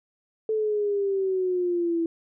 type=exponential sweep; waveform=sine; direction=down; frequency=440 to 329.6 Hz; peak=-22 dBFS; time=0.49-2.06 s; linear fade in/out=2 ms; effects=none